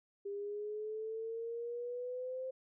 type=exponential sweep; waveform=sine; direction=up; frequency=399.5 to 523.3 Hz; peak=-38 dBFS; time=0.25-2.51 s; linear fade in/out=10 ms; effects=none